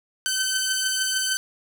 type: beating tone pair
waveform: 10% pulse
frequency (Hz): 1530 / 1536.6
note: G6 / G6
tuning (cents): -42 / -35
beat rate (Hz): 6.6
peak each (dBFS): -15 / -20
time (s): 0.26-1.37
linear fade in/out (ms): 0
effects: none